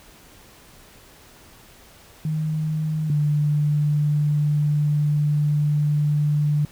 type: tone pair in turn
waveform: sine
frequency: 155.5 / 148.31 Hz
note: D#3 / D3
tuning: -1 / +17 cents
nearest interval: minor second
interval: 82 cents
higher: first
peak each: -21 / -17 dBFS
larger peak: second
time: 2.25-3.1 / 3.1-6.65 s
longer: second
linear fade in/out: 2 ms
effects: pink hiss -49 dBFS RMS until 6.71 s